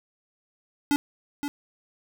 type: tone with echo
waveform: square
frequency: 287.9 Hz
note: D4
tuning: 34 cents flat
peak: -20 dBFS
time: 0.91-0.96 s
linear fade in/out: 0 ms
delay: 520 ms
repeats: 1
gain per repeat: -8 dB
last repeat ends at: 1.48 s
effects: none